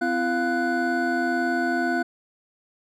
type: tone cluster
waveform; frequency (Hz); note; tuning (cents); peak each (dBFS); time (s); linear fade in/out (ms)
triangle; 256.6 / 338.4 / 700 / 1485; C4 / E4 / F5 / F#6; -34 / +45 / +4 / +6; -25; 0.01-2.03; 10
effects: none

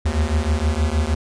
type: beating tone pair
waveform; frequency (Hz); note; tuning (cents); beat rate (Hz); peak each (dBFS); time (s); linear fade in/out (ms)
square; 73.3 / 79.7; D2 / D#2; -3 / +42; 6.4; -21; 0.05-1.15; 10
effects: resampled to 22050 Hz

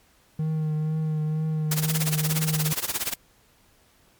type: tone with vibrato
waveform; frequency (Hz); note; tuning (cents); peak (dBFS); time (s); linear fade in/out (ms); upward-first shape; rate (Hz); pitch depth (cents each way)
triangle; 155.56; D#3; 0; -21; 0.39-2.73; 5; triangle; 2.1; 26
type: noise with tremolo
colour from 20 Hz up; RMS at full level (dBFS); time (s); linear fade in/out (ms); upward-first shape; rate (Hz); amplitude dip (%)
white; -25; 1.71-3.14; 5; sine; 17; 90
effects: pink hiss -60 dBFS RMS until 4.19 s + MP3 96 kbps

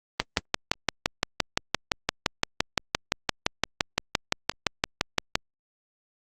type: click train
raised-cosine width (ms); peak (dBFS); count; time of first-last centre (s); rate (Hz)
0.2; -3; 31; 0.2-5.355; 5.82
effects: Opus 24 kbps

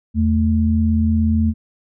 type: tone pair together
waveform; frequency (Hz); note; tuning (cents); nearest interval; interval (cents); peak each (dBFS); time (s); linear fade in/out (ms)
sine; 82.41 / 220.8; E2 / A3; 0 / +6; octave + perfect fourth; 1706; -16; 0.14-1.54; 50
effects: none

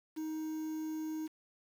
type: tone with quantisation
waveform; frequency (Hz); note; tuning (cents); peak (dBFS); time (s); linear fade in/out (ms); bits
triangle; 313.8; D#4; +15; -34; 0.16-1.28; 20; 9
effects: none

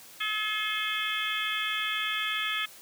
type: harmonic tone with a mistuned harmonic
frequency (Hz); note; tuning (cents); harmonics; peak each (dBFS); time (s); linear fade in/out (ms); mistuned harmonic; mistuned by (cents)
427.8; A4; -49; 3 / 4 / 5 / 6 / 7 / 8; -35 / -35 / -35 / -35 / -35 / -35; 0.2-2.66; 10; 7; +85
effects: white hiss -50 dBFS RMS until 2.81 s + high-pass 100 Hz 12 dB/octave

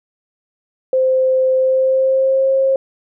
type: tone with pitch glide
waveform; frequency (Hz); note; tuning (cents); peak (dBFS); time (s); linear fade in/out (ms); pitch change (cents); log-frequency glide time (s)
sine; 520 to 535.5; C5 to C5; -11 to +40; -11; 0.93-2.76; 2; +51; 1.56-2.5
effects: none

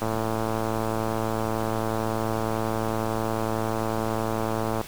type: click train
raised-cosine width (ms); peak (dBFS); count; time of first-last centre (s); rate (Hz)
1; -13; 533; 0.02-4.813; 111
effects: pink hiss -40 dBFS RMS until 4.87 s

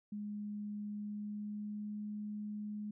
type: tone with pitch glide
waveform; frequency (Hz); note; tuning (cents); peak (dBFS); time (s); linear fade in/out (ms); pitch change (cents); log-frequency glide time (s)
sine; 207.7 to 209.5; G#3 to G#3; 0 to +15; -39; 0.12-2.91; 5; +15; 0.91-2.02
effects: none

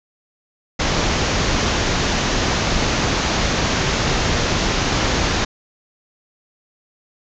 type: low-pass noise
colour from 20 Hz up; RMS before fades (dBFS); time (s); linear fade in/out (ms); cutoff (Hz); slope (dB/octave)
pink; -19; 0.79-5.45; 10; 6900; 96
effects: none

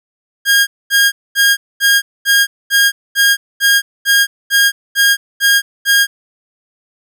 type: tone bursts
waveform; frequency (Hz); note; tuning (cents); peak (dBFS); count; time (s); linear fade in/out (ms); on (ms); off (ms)
sawtooth; 1624; G#6; -39; -4; 13; 0.45-6.07; 50; 220; 230
effects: none

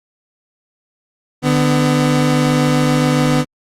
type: tone pair together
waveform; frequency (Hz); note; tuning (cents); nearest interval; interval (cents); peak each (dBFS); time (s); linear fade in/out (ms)
30% pulse; 149.3 / 251.1; D3 / B3; +29 / +29; major sixth; 900; -12; 1.42-3.45; 50
effects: low-pass 10000 Hz 12 dB/octave + Opus 48 kbps

